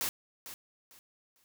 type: noise with echo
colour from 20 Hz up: white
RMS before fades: -33 dBFS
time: 0.01-0.09 s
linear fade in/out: 0 ms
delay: 450 ms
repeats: 3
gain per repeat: -12 dB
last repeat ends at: 1.44 s
effects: none